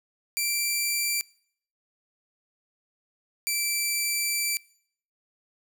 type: tone pair in turn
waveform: 10% pulse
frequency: 2349 / 2334 Hz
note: D7 / D7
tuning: 0 / -11 cents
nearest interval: unison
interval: 11 cents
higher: first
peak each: -16 / -16 dBFS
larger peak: neither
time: 0.37-1.21 / 3.47-4.57 s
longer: second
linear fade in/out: 0 ms
effects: noise-tail reverb RT60 0.6 s tail -23 dB re dry